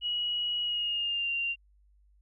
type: tone with pitch glide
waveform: sine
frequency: 2910 to 2774 Hz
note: F#7 to F7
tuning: -29 to -12 cents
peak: -28 dBFS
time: 0.01-1.56 s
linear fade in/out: 50 ms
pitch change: -83 cents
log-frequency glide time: 0.63-1.31 s
effects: added 50 Hz sine -60 dBFS peak until 2.21 s